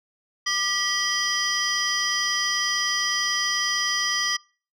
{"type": "tone cluster", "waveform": "sine", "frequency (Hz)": [1189, 1945, 3161, 4952, 5810], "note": ["D6", "B6", "G7", "D#8", "F#8"], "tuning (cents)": [21, -27, 14, -9, -32], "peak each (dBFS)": [-29, -26, -28, -26, -28], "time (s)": [0.46, 4.37], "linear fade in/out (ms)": 10, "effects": ["noise-tail reverb RT60 0.4 s tail -26 dB re dry", "tanh soft clip ceiling -15 dBFS"]}